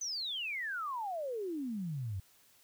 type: exponential sweep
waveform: sine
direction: down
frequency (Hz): 6250 to 89.6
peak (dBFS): -35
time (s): 0.01-2.2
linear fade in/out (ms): 5
effects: white hiss -65 dBFS RMS until 2.63 s